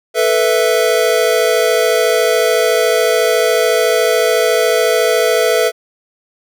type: chord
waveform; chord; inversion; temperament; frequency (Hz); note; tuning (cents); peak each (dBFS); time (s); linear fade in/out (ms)
square; A suspended second; none; equal; 440 / 493.9 / 659.3; A4 / B4 / E5; 0 / 0 / 0; -16; 0.14-5.72; 50
effects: none